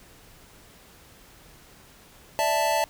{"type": "chord", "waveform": "square", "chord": "D suspended second", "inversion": "none", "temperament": "equal", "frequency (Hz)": [587.3, 659.3, 880], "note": ["D5", "E5", "A5"], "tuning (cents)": [0, 0, 0], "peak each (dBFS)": [-29, -27, -25], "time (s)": [2.39, 2.84], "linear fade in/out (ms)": 0, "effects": ["pink hiss -52 dBFS RMS until 2.89 s"]}